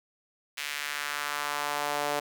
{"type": "tone with high-pass filter sweep", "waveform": "sawtooth", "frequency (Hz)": 146, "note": "D3", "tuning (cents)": -10, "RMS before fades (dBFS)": -32, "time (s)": [0.57, 2.2], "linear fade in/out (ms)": 10, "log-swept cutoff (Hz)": [2300, 580], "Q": 1.5, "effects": []}